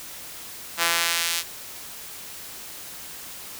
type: tone with high-pass filter sweep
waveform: sawtooth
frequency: 168.7 Hz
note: E3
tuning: 40 cents sharp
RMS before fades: -24 dBFS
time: 0.77-1.44 s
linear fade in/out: 50 ms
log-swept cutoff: 1200 to 3600 Hz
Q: 0.71
effects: white hiss -39 dBFS RMS until 3.59 s